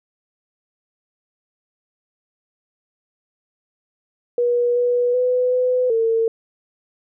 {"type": "tone with pitch steps", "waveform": "sine", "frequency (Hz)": [482.8, 487.8, 500, 503, 453], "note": ["B4", "B4", "B4", "B4", "A#4"], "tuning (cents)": [-39, -21, 21, 32, -50], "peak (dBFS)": -15, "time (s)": [4.38, 6.28], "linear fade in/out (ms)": 2, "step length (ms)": 380, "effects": []}